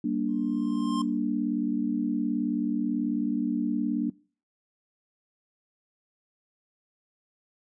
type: chord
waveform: sine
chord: G minor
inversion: none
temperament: just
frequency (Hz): 196 / 235.2 / 294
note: G3 / Bb3 / D4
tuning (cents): 0 / +16 / +2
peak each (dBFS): -33 / -28 / -28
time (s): 0.04-4.1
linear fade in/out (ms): 5
type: tone with exponential growth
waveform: square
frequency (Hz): 1057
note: C6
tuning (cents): +17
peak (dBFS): -30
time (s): 0.28-1.02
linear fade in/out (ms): 5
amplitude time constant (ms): 160
effects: noise-tail reverb RT60 0.4 s tail -21 dB re dry + resampled to 22050 Hz